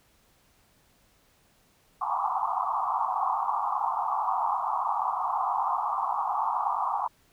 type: band-pass noise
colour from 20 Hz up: pink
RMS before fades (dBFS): -28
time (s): 2.01-7.08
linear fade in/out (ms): 10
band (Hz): 740 to 1200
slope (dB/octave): 96
effects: pink hiss -64 dBFS RMS until 7.32 s